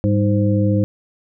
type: harmonic tone with a mistuned harmonic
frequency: 103.83 Hz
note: G#2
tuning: in tune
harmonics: 1 / 2 / 3 / 5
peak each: -16 / -19 / -21 / -23 dBFS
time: 0.04-0.84 s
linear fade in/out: 0 ms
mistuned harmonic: 2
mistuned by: -81 cents
effects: none